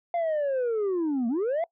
sine linear two-way sweep, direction down then up, 698.5 to 222.9 to 698.5 Hz, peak -21 dBFS, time 0.14-1.64 s, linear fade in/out 2 ms, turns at 1.28 s, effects noise-tail reverb RT60 0.1 s tail -23 dB re dry + tanh soft clip ceiling -23 dBFS

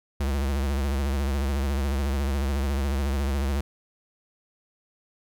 square tone with vibrato, 69.1 Hz, C#2, 5 cents flat, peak -24 dBFS, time 0.2-3.61 s, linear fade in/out 5 ms, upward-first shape sine, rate 14 Hz, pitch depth 92 cents each way, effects 11-bit

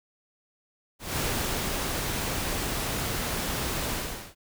pink noise with ADSR envelope, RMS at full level -28 dBFS, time 0.99-4.35 s, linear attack 190 ms, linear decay 530 ms, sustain -2 dB, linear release 440 ms, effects none

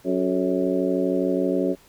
harmonic tone with a mistuned harmonic, 92.5 Hz, F#2, in tune, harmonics 2 / 3 / 4 / 5 / 6 / 7, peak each -29 / -24 / -25 / -29 / -27 / -33 dBFS, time 0.04-1.76 s, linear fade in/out 50 ms, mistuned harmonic 5, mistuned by -99 cents, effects pink hiss -54 dBFS RMS until 1.88 s

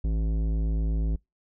sine tone with tanh clipping, 54.1 Hz, A1, 29 cents flat, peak -25 dBFS, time 0.04-1.16 s, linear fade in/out 5 ms, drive 14 dB, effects noise-tail reverb RT60 0.2 s tail -26 dB re dry

